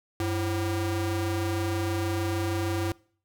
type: ring-modulated tone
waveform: 45% pulse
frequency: 215.6 Hz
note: A3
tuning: 35 cents flat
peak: -23 dBFS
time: 0.2-2.92 s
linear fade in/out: 2 ms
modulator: 121 Hz
effects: noise-tail reverb RT60 0.5 s tail -23 dB re dry